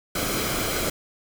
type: noise with comb filter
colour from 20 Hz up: pink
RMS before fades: -26 dBFS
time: 0.15-0.9 s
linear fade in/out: 5 ms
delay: 1.1 ms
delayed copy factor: -0.5
effects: none